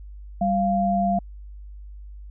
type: tone pair together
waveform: sine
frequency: 195.37 / 694 Hz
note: G3 / F5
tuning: -6 / -11 cents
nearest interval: octave + minor seventh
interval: 2195 cents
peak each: -22 / -21 dBFS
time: 0.41-1.19 s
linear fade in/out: 5 ms
effects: added 50 Hz sine -37 dBFS peak until 2.3 s